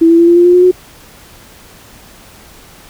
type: tone with pitch steps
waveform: sine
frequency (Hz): 329.6 / 334.4 / 339.3 / 344.2 / 349.2 / 354.3 / 359.4 / 364.7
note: E4 / E4 / F4 / F4 / F4 / F4 / F4 / F#4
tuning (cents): 0 / +25 / -50 / -25 / 0 / +25 / +50 / -25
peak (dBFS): -3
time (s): 0.01-0.714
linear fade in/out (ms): 10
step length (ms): 88
effects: pink hiss -39 dBFS RMS until 2.89 s

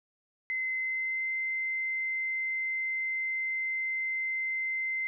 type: tone with pitch glide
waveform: sine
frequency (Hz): 2056 to 2074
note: C7 to C7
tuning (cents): -31 to -16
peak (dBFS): -29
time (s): 0.5-5.07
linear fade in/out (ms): 0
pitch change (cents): +15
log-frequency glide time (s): 0.78-1.31
effects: none

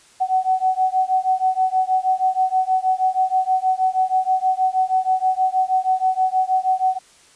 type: beating tone pair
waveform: sine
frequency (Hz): 747 / 753.3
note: F#5 / F#5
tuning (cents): +16 / +31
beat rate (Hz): 6.3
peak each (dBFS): -19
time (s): 0.2-6.99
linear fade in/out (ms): 20
effects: white hiss -51 dBFS RMS until 7.35 s + resampled to 22050 Hz

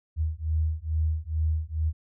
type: beating tone pair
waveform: sine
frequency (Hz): 77.78 / 80.08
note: D#2 / E2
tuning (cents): 0 / -50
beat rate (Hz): 2.3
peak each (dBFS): -27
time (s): 0.16-1.93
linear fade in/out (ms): 50
effects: none

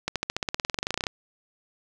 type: accelerating click train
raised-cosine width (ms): 0.2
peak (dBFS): -9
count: 21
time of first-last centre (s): 0.08-1.068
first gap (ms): 77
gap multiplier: 0.95
effects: none

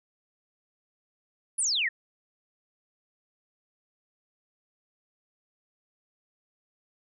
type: exponential sweep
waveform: sine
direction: down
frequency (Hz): 10548 to 1730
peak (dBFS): -24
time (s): 1.58-1.89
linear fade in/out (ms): 10
effects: none

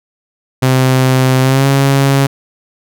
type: tone with pitch glide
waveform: sawtooth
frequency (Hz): 130 to 137.41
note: C3 to C#3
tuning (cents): -11 to -15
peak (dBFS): -4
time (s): 0.62-2.27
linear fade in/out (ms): 10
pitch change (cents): +96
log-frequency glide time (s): 1.41-1.66
effects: none

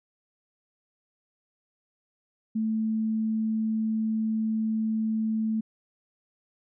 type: tone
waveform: sine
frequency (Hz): 220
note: A3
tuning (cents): 0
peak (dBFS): -24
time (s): 2.55-5.61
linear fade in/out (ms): 10
effects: none

